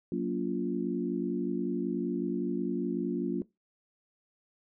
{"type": "chord", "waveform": "sine", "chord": "Gb major seventh", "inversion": "none", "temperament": "equal with one note detuned", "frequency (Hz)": [185, 233.1, 284, 349.2], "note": ["Gb3", "Bb3", "Db4", "F4"], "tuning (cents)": [0, 0, 42, 0], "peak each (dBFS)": -34, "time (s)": [0.12, 3.42], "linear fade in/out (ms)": 2, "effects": ["noise-tail reverb RT60 0.2 s tail -20 dB re dry"]}